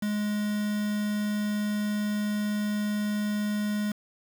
triangle tone with quantisation, 208.9 Hz, G#3, 10 cents sharp, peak -24 dBFS, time 0.02-3.92 s, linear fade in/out 5 ms, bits 6, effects none

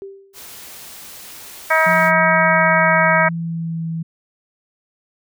sine tone with exponential decay, 392 Hz, G4, in tune, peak -27 dBFS, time 0.02-0.53 s, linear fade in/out 0 ms, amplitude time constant 110 ms
white noise, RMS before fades -37 dBFS, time 0.33-2.12 s, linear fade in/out 50 ms
harmonic tone, 318.6 Hz, D#4, 41 cents sharp, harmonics 2 / 3 / 4 / 5 / 6 / 7, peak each -18 / -19 / -19 / -18 / -20 / -20 dBFS, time 1.7-3.29 s, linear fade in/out 10 ms
sine tone with pitch glide, 174.61 to 163.86 Hz, F3 to E3, 0 to -10 cents, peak -21 dBFS, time 1.86-4.03 s, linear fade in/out 10 ms, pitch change -110 cents, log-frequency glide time 2.19-3.86 s
effects none

